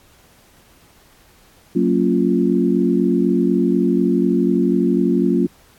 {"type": "chord", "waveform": "sine", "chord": "Gb major seventh", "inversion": "none", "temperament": "equal with one note detuned", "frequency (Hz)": [185, 229.1, 277.2, 349.2], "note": ["Gb3", "Bb3", "Db4", "F4"], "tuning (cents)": [0, -30, 0, 0], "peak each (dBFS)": -19, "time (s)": [1.75, 5.47], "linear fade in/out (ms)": 10, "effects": ["pink hiss -52 dBFS RMS until 5.78 s", "AAC 64 kbps"]}